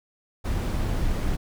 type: noise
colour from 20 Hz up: brown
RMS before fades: -25 dBFS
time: 0.44-1.37 s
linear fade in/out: 20 ms
effects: none